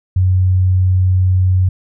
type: tone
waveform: sine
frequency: 92.5 Hz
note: F#2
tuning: in tune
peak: -9 dBFS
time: 0.16-1.69 s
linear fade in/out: 5 ms
effects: none